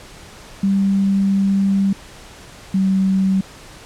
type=tone pair in turn; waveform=sine; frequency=196 / 191.3 Hz; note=G3 / G3; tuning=0 / -42 cents; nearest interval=unison; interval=42 cents; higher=first; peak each=-13 dBFS; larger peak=neither; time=0.63-1.93 / 2.74-3.41 s; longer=first; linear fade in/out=5 ms; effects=pink hiss -40 dBFS RMS until 3.85 s + low-pass 9000 Hz 12 dB/octave